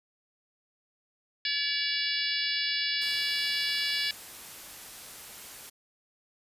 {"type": "harmonic tone", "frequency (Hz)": 572, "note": "D5", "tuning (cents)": -46, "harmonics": [3, 4, 5, 6, 7, 8, 9], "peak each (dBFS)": [-35, -35, -35, -35, -35, -35, -35], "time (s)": [1.45, 4.11], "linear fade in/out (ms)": 2}
{"type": "noise", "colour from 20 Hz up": "white", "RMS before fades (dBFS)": -45, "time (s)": [3.01, 5.7], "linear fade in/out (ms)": 10}
{"effects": ["resampled to 32000 Hz"]}